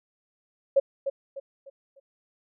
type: tone with echo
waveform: sine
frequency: 549 Hz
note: C#5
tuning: 17 cents flat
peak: -15 dBFS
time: 0.76-0.8 s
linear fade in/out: 10 ms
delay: 300 ms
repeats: 4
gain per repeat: -9 dB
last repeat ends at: 2 s
effects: none